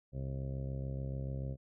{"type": "harmonic tone", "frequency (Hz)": 66.9, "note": "C2", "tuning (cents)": 39, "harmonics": [1, 2, 3, 4, 5, 6, 7, 8, 9, 10], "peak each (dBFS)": [-41, -38, -48, -51, -57, -54, -58, -50, -60, -63], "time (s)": [0.12, 1.57], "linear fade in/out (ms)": 50, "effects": []}